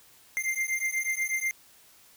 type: beating tone pair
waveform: square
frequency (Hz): 2093 / 2101.2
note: C7 / C7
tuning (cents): 0 / +7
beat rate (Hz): 8.2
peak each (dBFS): -31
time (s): 0.37-1.51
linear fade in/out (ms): 0
effects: white hiss -57 dBFS RMS until 2.16 s